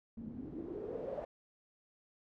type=noise with low-pass filter sweep; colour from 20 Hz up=white; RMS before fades=-43 dBFS; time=0.17-1.25 s; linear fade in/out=5 ms; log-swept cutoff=210 to 630 Hz; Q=6.2; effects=none